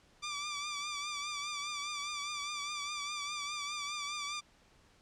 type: tone with vibrato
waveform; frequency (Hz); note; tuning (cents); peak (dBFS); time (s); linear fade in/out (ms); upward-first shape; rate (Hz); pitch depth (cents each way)
10% pulse; 1174.7; D6; 0; -28; 0.22-4.41; 20; triangle; 4.9; 56
effects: pink hiss -65 dBFS RMS until 5.01 s + low-pass 7000 Hz 12 dB/octave